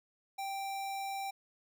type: tone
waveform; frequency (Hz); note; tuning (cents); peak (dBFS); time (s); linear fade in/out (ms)
square; 784; G5; 0; -37; 0.38-1.31; 10
effects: none